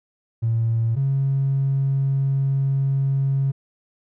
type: tone pair in turn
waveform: triangle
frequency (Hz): 114.2 / 136.55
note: A#2 / C#3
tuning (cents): -35 / -26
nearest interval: minor third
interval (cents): 309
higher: second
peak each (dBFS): -14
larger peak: neither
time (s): 0.42-0.96 / 0.96-3.52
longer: second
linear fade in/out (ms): 20
effects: tanh soft clip ceiling -15 dBFS